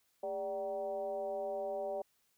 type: tone with frequency modulation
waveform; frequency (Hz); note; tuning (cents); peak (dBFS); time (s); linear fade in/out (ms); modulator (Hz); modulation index
sine; 585; D5; -7; -35; 0.23-2.02; 5; 181; 0.91
effects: white hiss -75 dBFS RMS until 2.37 s